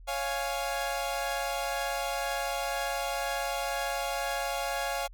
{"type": "chord", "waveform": "sawtooth", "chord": "Db major", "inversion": "none", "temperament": "equal", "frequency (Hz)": [554.4, 698.5, 830.6], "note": ["Db5", "F5", "Ab5"], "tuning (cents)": [0, 0, 0], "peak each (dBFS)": [-31, -30, -31], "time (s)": [0.07, 5.08], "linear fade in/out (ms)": 20, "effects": ["added 41 Hz sine -46 dBFS peak until 5.13 s"]}